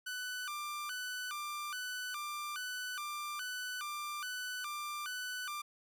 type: tone with vibrato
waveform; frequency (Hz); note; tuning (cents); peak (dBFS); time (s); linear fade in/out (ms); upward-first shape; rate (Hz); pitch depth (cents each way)
sawtooth; 1332; E6; +18; -35; 0.06-5.62; 10; square; 1.2; 200
effects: none